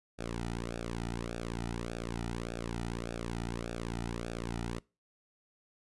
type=tone with flanger; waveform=sawtooth; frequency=57.9 Hz; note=A#1; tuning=11 cents flat; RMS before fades=-38 dBFS; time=0.18-4.8 s; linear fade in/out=20 ms; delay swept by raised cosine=0.97 to 1.87 ms; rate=1.7 Hz; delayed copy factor=-0.9; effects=noise-tail reverb RT60 0.3 s tail -24 dB re dry + resampled to 24000 Hz